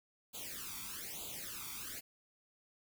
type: noise with flanger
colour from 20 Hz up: white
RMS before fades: -45 dBFS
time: 0.33-2.01 s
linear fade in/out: 20 ms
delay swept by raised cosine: 0.27 to 0.88 ms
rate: 1.1 Hz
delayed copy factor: +1
effects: none